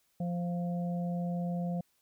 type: harmonic tone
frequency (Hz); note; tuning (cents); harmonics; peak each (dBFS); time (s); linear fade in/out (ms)
174.61; F3; 0; 1 / 3 / 4; -31 / -42 / -43; 0.2-1.81; 5
effects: white hiss -73 dBFS RMS until 2.01 s